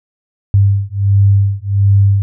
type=beating tone pair; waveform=sine; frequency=98.8 / 100.2 Hz; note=G2 / G2; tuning=+14 / +38 cents; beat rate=1.4 Hz; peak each=-11 dBFS; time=0.54-2.22 s; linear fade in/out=0 ms; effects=none